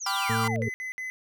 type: exponential sweep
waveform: sine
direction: down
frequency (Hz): 6840 to 370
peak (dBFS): -32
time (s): 0-0.7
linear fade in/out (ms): 20
type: chord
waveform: 40% pulse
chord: G dominant seventh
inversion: none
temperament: equal with one note detuned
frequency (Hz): 784 / 995.8 / 1174.7 / 1396.9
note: G5 / B5 / D6 / F6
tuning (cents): 0 / +14 / 0 / 0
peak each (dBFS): -31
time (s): 0.06-0.48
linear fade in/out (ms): 5
type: harmonic tone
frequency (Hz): 112.8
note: A2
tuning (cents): +44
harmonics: 1 / 2 / 4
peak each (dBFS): -28 / -31 / -34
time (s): 0.29-0.69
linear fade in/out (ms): 10
type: tone bursts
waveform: triangle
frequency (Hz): 2027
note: B6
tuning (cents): +45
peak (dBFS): -30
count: 4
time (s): 0.44-1.1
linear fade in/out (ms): 0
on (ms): 120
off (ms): 60
effects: none